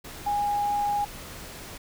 sine tone in noise, 821 Hz, G#5, 20 cents flat, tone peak -23 dBFS, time 0.26-1.05 s, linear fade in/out 10 ms, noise pink, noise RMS -41 dBFS, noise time 0.04-1.78 s, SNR +15 dB, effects none

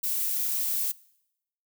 violet noise, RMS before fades -28 dBFS, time 0.03-0.92 s, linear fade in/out 10 ms, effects noise-tail reverb RT60 0.8 s tail -22 dB re dry

